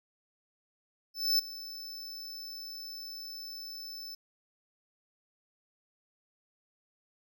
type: tone with ADSR envelope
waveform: square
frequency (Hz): 5274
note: E8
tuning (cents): 0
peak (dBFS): -23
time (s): 1.14-4.15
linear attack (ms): 250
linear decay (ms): 7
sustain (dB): -18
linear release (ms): 6
effects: none